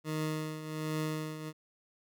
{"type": "tone with tremolo", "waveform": "20% pulse", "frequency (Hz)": 155.56, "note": "D#3", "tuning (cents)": 0, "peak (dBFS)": -26, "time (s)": [0.04, 1.53], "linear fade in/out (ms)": 50, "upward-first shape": "triangle", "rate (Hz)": 1.3, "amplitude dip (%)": 70, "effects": []}